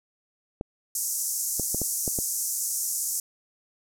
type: clicks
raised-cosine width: 2 ms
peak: -17 dBFS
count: 6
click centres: 0.611 / 1.597 / 1.746 / 1.817 / 2.078 / 2.188 s
type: band-pass noise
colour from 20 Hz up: pink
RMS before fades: -29 dBFS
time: 0.95-3.2 s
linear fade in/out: 2 ms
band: 5900 to 14000 Hz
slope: 48 dB/octave
effects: none